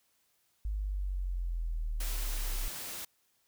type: exponential sweep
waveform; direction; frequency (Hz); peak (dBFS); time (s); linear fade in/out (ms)
sine; down; 52.3 to 32.44; -31; 0.65-2.68; 0
type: noise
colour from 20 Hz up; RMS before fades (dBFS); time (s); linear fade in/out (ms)
white; -41; 2-3.05; 5
effects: white hiss -73 dBFS RMS until 3.47 s